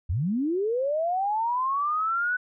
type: linear sweep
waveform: sine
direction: up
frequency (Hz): 69.3 to 1501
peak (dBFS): -23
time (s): 0.09-2.37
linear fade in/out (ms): 10
effects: none